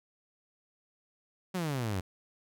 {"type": "exponential sweep", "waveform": "sawtooth", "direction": "down", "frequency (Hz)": [191.5, 88.4], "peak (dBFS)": -27, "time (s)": [1.54, 2.01], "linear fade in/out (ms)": 10, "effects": []}